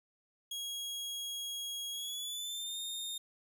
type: tone with pitch glide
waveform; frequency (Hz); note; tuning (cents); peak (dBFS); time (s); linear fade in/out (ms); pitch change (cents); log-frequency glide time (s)
sawtooth; 3300 to 3662; G#7 to A#7; -12 to -32; -35; 0.51-3.18; 5; +180; 1.92-2.79
effects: none